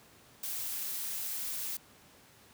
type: noise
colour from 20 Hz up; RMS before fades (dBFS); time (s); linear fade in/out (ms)
blue; -37; 0.43-1.77; 5
effects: pink hiss -59 dBFS RMS until 2.53 s + high-pass 80 Hz 12 dB/octave